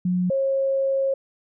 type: tone pair in turn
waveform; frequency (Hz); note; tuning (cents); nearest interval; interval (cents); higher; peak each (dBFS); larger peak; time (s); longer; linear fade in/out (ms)
sine; 180.6 / 541.2; F#3 / C#5; -42 / -42; octave + perfect fifth; 1900; second; -19; neither; 0.05-0.3 / 0.3-1.14; second; 5
effects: none